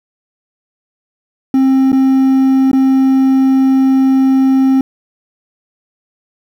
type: tone with dropouts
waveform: triangle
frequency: 265.5 Hz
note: C4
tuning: 25 cents sharp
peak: -5 dBFS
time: 1.54-4.81 s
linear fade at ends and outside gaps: 2 ms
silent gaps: 1.919-1.928 / 2.715-2.731 s
effects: 7-bit